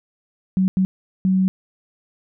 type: tone bursts at uneven times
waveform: sine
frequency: 188.2 Hz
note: F#3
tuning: 30 cents sharp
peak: -14 dBFS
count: 3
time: 0.57-0.68 / 0.77-0.85 / 1.25-1.48 s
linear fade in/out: 0 ms
effects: none